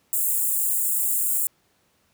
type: high-pass noise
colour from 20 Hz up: white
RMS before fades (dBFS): -23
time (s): 0.13-1.47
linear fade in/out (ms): 0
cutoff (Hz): 7200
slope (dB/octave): 96
effects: pink hiss -65 dBFS RMS until 2.13 s + high-pass 80 Hz 12 dB/octave